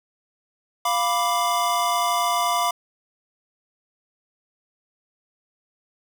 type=chord; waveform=square; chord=B diminished; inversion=second; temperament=equal; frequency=698.5 / 987.8 / 1174.7 Hz; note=F5 / B5 / D6; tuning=0 / 0 / 0 cents; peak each=-25 dBFS; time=0.85-2.71 s; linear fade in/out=5 ms; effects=none